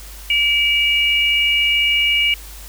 sine tone pair together, 2308 / 2862 Hz, D7 / F7, -31 / +42 cents, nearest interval major third, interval 373 cents, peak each -16 dBFS, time 0.3-2.34 s, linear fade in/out 2 ms, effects added 50 Hz sine -35 dBFS peak until 2.68 s + white hiss -39 dBFS RMS until 2.68 s

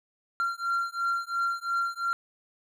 triangle beating tone pair, 1376 / 1378.9 Hz, F6 / F6, -26 / -22 cents, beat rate 2.9 Hz, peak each -28 dBFS, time 0.4-2.13 s, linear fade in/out 0 ms, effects none

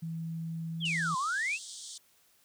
sine tone with pitch glide, 163.8 to 165.03 Hz, E3 to E3, -11 to +2 cents, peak -34 dBFS, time 0.02-1.15 s, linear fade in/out 10 ms, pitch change +13 cents, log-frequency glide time 0.71-0.86 s
sine exponential two-way sweep, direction down then up, 3520 to 1000 to 2811 Hz, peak -29 dBFS, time 0.8-1.59 s, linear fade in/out 50 ms, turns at 1.17 s
white band-pass noise, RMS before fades -45 dBFS, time 0.85-1.98 s, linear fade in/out 5 ms, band 3200 to 9100 Hz, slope 96 dB/octave
effects white hiss -66 dBFS RMS until 2.44 s

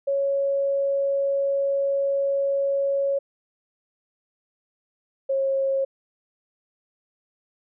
sine tone pair in turn, 554.4 / 541.4 Hz, C#5 / C#5, 0 / -41 cents, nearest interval unison, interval 41 cents, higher first, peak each -20 dBFS, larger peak neither, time 0.07-3.19 / 5.29-5.85 s, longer first, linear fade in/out 10 ms, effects none

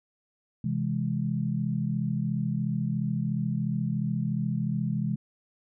sine chord, C augmented, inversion none, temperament equal, 130.81 / 164.81 / 207.7 Hz, C3 / E3 / G#3, 0 / 0 / 0 cents, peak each -30 dBFS, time 0.64-5.16 s, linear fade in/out 5 ms, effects none

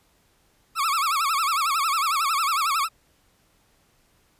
40% pulse tone with vibrato, 1214 Hz, D#6, 43 cents flat, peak -20 dBFS, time 0.75-2.89 s, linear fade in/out 50 ms, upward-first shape sine, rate 11 Hz, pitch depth 190 cents each way, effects pink hiss -63 dBFS RMS until 4.39 s + resampled to 32000 Hz

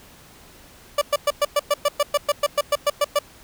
30% pulse tone bursts, 582 Hz, D5, 16 cents flat, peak -13 dBFS, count 16, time 0.98-3.19 s, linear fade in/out 5 ms, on 35 ms, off 110 ms, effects pink hiss -48 dBFS RMS until 3.43 s

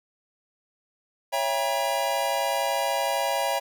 square chord, C# diminished seventh, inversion none, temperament just, 554.4 / 665.2 / 798.3 / 957.9 Hz, C#5 / E5 / G5 / Bb5, 0 / +16 / +31 / +47 cents, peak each -30 dBFS, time 1.32-3.6 s, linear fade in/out 20 ms, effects none

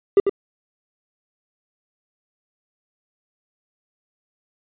triangle tone with echo, 397.3 Hz, G4, 23 cents sharp, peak -6 dBFS, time 0.17-0.2 s, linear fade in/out 2 ms, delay 95 ms, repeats 1, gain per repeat -7 dB, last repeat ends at 0.295 s, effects tanh soft clip ceiling -3 dBFS + resampled to 8000 Hz

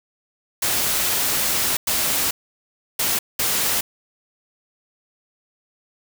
white noise bursts at uneven times, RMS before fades -21 dBFS, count 4, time 0.62-1.77 / 1.87-2.31 / 2.99-3.19 / 3.39-3.81 s, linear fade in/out 5 ms, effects none

